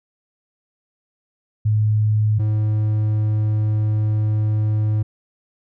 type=tone pair in turn; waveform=sine / triangle; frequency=107.1 / 107.1 Hz; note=A2 / A2; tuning=-46 / -46 cents; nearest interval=unison; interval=0 cents; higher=neither; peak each=-14 dBFS; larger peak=neither; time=1.65-2.39 / 2.39-5.03 s; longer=second; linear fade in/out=10 ms; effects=none